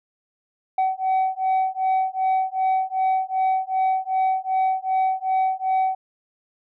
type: beating tone pair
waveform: sine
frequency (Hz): 756 / 758.6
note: F#5 / F#5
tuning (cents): +37 / +43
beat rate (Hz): 2.6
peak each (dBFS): -20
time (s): 0.78-5.95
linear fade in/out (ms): 5
effects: tanh soft clip ceiling -16 dBFS